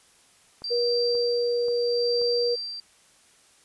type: click train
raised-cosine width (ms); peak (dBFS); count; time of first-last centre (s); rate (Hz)
1; -31; 4; 0.62-2.216; 1.88
type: tone with tremolo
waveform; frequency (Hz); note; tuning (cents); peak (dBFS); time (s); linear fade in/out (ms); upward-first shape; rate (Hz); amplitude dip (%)
sine; 4699; D8; 0; -26; 0.64-2.8; 2; sine; 0.77; 65
type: tone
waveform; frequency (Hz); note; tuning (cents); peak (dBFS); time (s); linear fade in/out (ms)
sine; 480; B4; -49; -22; 0.7-2.56; 20
effects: white hiss -58 dBFS RMS until 3.64 s + resampled to 24000 Hz

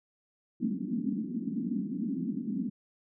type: band-pass noise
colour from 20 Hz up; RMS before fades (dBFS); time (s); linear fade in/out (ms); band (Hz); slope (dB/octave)
pink; -33; 0.6-2.7; 10; 190 to 280; 48
effects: none

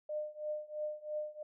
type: tone with tremolo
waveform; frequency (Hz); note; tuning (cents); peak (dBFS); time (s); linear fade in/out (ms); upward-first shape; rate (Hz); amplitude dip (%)
sine; 605; D#5; -49; -33; 0.09-1.43; 5; triangle; 3; 95
effects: none

